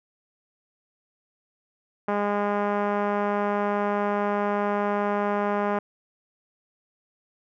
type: tone with low-pass filter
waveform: 5% pulse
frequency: 204.8 Hz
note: G#3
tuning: 24 cents flat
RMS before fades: -25 dBFS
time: 2.08-5.79 s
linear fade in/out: 5 ms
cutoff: 930 Hz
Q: 0.84
effects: none